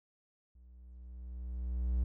triangle tone with level ramp, 61.3 Hz, B1, 12 cents flat, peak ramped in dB -54 to -25 dBFS, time 0.55-2.04 s, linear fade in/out 5 ms, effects none

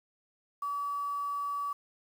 sine tone with quantisation, 1144 Hz, D6, 46 cents flat, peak -31 dBFS, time 0.62-1.73 s, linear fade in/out 5 ms, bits 9, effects none

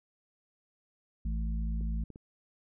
harmonic tone, 54.8 Hz, A1, 6 cents flat, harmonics 1 / 3 / 4, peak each -30 / -40 / -42 dBFS, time 1.25-2.04 s, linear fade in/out 5 ms
clicks, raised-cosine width 3 ms, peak -34 dBFS, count 3, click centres 1.81 / 2.103 / 2.159 s
effects none

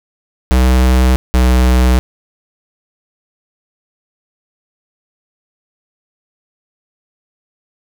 square tone pair in turn, 63.5 / 62.73 Hz, B1 / B1, +49 / +28 cents, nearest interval unison, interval 21 cents, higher first, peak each -8 dBFS, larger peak neither, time 0.51-1.16 / 1.34-1.99 s, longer neither, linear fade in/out 0 ms, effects none

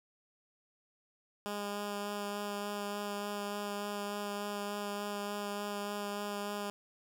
10% pulse tone with vibrato, 204.5 Hz, G#3, 26 cents flat, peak -28 dBFS, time 1.46-6.7 s, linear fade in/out 0 ms, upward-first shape sine, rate 3.4 Hz, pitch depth 11 cents each way, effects none

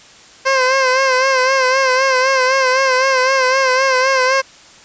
15% pulse tone with vibrato, 523.3 Hz, C5, in tune, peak -5 dBFS, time 0.45-4.42 s, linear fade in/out 20 ms, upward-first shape sine, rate 3.9 Hz, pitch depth 54 cents each way, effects white hiss -42 dBFS RMS until 4.84 s + resampled to 16000 Hz

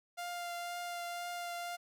sawtooth tone with vibrato, 698.5 Hz, F5, in tune, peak -35 dBFS, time 0.17-1.77 s, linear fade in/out 20 ms, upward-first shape triangle, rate 2 Hz, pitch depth 13 cents each way, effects none

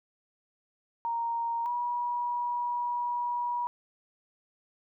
sine tone pair in turn, 931 / 965.2 Hz, A#5 / B5, -2 / -40 cents, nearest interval minor second, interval 62 cents, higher second, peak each -28 dBFS, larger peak neither, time 1.05-1.66 / 1.66-3.67 s, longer second, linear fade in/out 0 ms, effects none

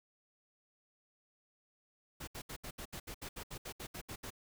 pink noise bursts, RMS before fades -45 dBFS, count 15, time 2.2-4.305 s, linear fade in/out 10 ms, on 75 ms, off 70 ms, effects none

